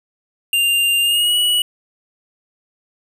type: tone with pitch glide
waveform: square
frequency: 2794 to 2931 Hz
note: F7 to F#7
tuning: 0 to -17 cents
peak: -14 dBFS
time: 0.53-1.62 s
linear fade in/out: 2 ms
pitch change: +83 cents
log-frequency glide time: 1.01-1.36 s
effects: none